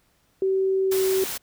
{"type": "tone with pitch glide", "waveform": "sine", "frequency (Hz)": [382.9, 380.7], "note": ["G4", "F#4"], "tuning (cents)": [-41, 49], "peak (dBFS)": -19, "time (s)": [0.42, 1.24], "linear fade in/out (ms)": 2, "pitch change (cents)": -10, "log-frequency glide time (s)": [0.83, 1.01]}
{"type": "noise", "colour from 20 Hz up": "white", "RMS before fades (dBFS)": -31, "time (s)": [0.91, 1.38], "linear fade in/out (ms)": 10}
{"effects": ["pink hiss -65 dBFS RMS until 1.42 s"]}